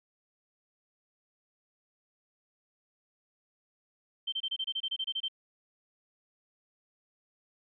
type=tone bursts; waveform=sine; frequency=3122 Hz; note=G7; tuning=8 cents flat; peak=-30 dBFS; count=13; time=4.27-5.284 s; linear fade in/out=10 ms; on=54 ms; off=26 ms; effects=none